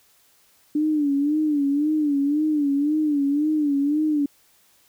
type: tone with vibrato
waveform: sine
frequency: 293.9 Hz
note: D4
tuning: 1 cent sharp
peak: -18 dBFS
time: 0.75-4.26 s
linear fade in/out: 5 ms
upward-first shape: sine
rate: 1.9 Hz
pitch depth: 93 cents each way
effects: white hiss -59 dBFS RMS until 4.88 s